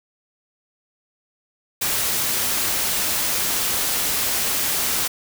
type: noise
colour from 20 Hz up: white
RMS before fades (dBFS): -22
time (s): 1.81-5.08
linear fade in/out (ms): 10
effects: none